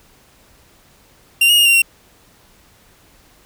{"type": "tone with pitch steps", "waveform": "45% pulse", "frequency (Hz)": [2775, 2870, 2843, 2766, 2741], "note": ["F7", "F7", "F7", "F7", "F7"], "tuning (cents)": [-12, 47, 30, -17, -33], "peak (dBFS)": -9, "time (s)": [1.41, 1.82], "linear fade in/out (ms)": 5, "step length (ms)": 82, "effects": ["pink hiss -51 dBFS RMS until 3.45 s"]}